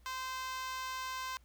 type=tone with high-pass filter; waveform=5% pulse; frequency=518 Hz; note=C5; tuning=17 cents flat; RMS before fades=-40 dBFS; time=0.06-1.37 s; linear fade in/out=0 ms; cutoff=1100 Hz; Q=5; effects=added 60 Hz sine -60 dBFS peak until 1.44 s + pink hiss -71 dBFS RMS until 1.44 s